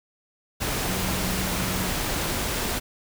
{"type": "tone in noise", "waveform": "sine", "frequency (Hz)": 185.8, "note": "F#3", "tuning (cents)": 7, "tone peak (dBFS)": -31, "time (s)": [0.86, 1.93], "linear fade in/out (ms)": 20, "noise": "pink", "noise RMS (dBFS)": -27, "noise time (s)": [0.6, 2.8], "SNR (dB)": -7, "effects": []}